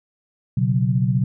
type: chord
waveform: sine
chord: B suspended second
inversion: none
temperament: equal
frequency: 123.47 / 138.59 / 185 Hz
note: B2 / C#3 / F#3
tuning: 0 / 0 / 0 cents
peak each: -19 / -21 / -22 dBFS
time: 0.57-1.24 s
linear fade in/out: 5 ms
effects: none